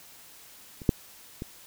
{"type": "clicks", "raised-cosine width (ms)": 3, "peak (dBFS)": [-28, -6, -21], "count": 3, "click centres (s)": [0.818, 0.892, 1.421], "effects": ["white hiss -51 dBFS RMS until 1.66 s"]}